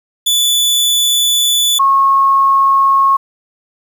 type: tone pair in turn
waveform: sawtooth / sine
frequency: 3471 / 1091 Hz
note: A7 / C#6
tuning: -24 / -28 cents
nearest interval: octave + minor sixth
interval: 2004 cents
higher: first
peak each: -7 dBFS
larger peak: neither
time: 0.26-1.79 / 1.79-3.17 s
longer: first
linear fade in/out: 10 ms
effects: 7-bit